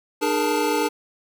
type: tone cluster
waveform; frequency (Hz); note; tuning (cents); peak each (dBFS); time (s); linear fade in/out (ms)
square; 302.2 / 416 / 468.3 / 877; D4 / G#4 / A#4 / A5; +50 / +3 / +8 / -6; -26; 0.21-0.89; 20
effects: none